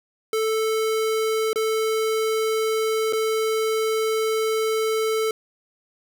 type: tone with dropouts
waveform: square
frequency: 440 Hz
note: A4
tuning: in tune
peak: -21 dBFS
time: 0.33-5.31 s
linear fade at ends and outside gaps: 2 ms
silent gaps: 1.531-1.558 / 3.126-3.132 s
effects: 10-bit